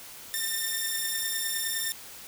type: beating tone pair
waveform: 5% pulse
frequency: 1800 / 1809.8 Hz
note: A6 / A6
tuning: +39 / +48 cents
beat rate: 9.8 Hz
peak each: -22 / -19 dBFS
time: 0.34-1.92 s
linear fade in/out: 0 ms
effects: white hiss -45 dBFS RMS until 2.27 s